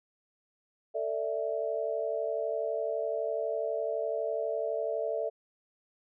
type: chord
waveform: sine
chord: A suspended fourth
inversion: none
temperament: equal with one note detuned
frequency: 446.1 / 587.3 / 659.3 Hz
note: A4 / D5 / E5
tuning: +24 / 0 / 0 cents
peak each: -34 / -34 / -33 dBFS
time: 0.94-5.3 s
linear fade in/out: 20 ms
effects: none